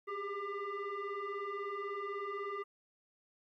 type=tone with frequency modulation; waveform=sine; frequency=392.9 Hz; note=G4; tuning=4 cents sharp; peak=-36 dBFS; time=0.07-2.64 s; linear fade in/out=20 ms; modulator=802 Hz; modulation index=1.6; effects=tanh soft clip ceiling -33 dBFS + 13-bit